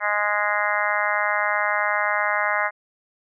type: harmonic tone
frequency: 207.7 Hz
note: G#3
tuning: in tune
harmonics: 3 / 4 / 5 / 6 / 7 / 8 / 9 / 10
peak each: -28 / -28 / -28 / -28 / -28 / -28 / -28 / -28 dBFS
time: 0-2.71 s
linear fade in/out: 50 ms
effects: none

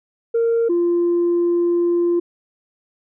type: tone pair in turn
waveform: sine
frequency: 462 / 346.1 Hz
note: A#4 / F4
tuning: -16 / -16 cents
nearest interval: perfect fourth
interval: 500 cents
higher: first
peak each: -13 dBFS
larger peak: neither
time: 0.34-0.69 / 0.69-2.2 s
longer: second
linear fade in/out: 10 ms
effects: tanh soft clip ceiling -12 dBFS

